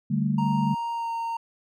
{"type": "chord", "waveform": "sine", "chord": "D suspended fourth", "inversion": "none", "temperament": "just", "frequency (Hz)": [146.83, 195.78, 220.2], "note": ["D3", "G3", "A3"], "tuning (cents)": [0, -2, 2], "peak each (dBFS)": -26, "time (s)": [0.1, 0.75], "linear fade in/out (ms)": 10}
{"type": "tone with pitch glide", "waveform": "triangle", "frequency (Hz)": [932.3, 921.1], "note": ["A#5", "A#5"], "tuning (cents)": [0, -21], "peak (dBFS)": -25, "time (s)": [0.38, 1.37], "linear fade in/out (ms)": 5, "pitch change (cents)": -21, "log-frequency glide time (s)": [0.92, 1.11]}
{"effects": []}